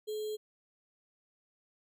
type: tone with sample-and-hold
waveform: sine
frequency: 427.7 Hz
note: A4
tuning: 49 cents flat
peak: -34 dBFS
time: 0.07-0.37 s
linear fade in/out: 20 ms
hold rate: 3675 Hz
effects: none